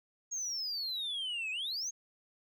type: exponential two-way sweep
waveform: sine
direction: down then up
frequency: 6645 to 2489 to 6645 Hz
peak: -32 dBFS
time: 0.31-1.91 s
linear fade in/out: 20 ms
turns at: 1.51 s
effects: tanh soft clip ceiling -33 dBFS